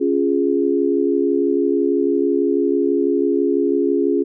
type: chord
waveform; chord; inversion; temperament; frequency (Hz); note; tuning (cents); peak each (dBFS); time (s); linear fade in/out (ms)
sine; Db major; none; equal; 277.2 / 349.2 / 415.3; Db4 / F4 / Ab4; 0 / 0 / 0; -19; 0-4.24; 20
effects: none